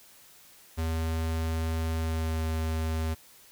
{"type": "tone with pitch glide", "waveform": "square", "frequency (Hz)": [81, 80.07], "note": ["E2", "E2"], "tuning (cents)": [-30, -50], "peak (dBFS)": -28, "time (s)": [0.77, 3.15], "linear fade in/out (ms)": 20, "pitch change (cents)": -20, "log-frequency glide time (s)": [1.95, 2.43], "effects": ["white hiss -55 dBFS RMS until 3.51 s"]}